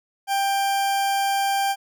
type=tone; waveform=40% pulse; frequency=790 Hz; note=G5; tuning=13 cents sharp; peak=-19 dBFS; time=0.27-1.76 s; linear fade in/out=50 ms; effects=none